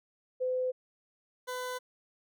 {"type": "tone pair in turn", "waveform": ["sine", "20% pulse"], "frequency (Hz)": [509, 502.6], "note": ["C5", "B4"], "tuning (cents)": [-48, 30], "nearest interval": "unison", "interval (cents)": 22, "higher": "first", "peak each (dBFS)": [-28, -30], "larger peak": "first", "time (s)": [[0.4, 0.72], [1.47, 1.79]], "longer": "neither", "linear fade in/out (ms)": 20, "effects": []}